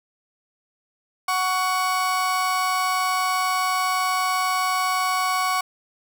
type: tone pair together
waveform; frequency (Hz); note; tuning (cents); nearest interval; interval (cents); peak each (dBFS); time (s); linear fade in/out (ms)
35% pulse; 740 / 1119; F#5 / C#6; 0 / +16; perfect fifth; 716; -24 / -20; 1.28-5.61; 5
effects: none